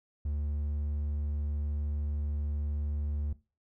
triangle tone, 73.42 Hz, D2, in tune, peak -28 dBFS, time 0.25-3.33 s, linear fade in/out 5 ms, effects noise-tail reverb RT60 0.3 s tail -18 dB re dry

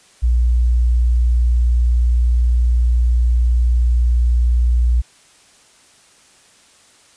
sine tone, 59.8 Hz, A#1, 45 cents sharp, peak -11 dBFS, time 0.22-5.02 s, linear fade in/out 20 ms, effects white hiss -50 dBFS RMS until 7.16 s + resampled to 22050 Hz

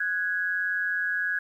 sine tone pair together, 1480 / 1661.2 Hz, F#6 / G#6, 0 / 0 cents, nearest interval major second, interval 200 cents, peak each -30 / -26 dBFS, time 0-1.39 s, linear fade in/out 5 ms, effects 10-bit

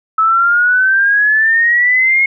sine exponential sweep, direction up, 1295 to 2171 Hz, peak -8 dBFS, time 0.18-2.26 s, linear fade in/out 5 ms, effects none

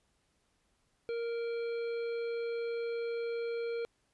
harmonic tone, 466.2 Hz, A#4, in tune, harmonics 1 / 3 / 5 / 7 / 9, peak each -33 / -49 / -49 / -59 / -56 dBFS, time 1.09-3.85 s, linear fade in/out 0 ms, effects pink hiss -75 dBFS RMS until 4.13 s + resampled to 24000 Hz

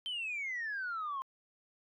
sine exponential sweep, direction down, 3134 to 1046.5 Hz, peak -34 dBFS, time 0.06-1.22 s, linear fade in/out 0 ms, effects tanh soft clip ceiling -32 dBFS

